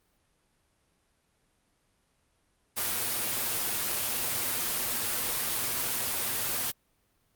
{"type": "noise with comb filter", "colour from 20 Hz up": "white", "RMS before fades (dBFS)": -30, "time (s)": [2.76, 6.72], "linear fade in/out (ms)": 20, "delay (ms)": 8.4, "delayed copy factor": 0.55, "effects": ["pink hiss -71 dBFS RMS until 7.35 s", "Opus 32 kbps"]}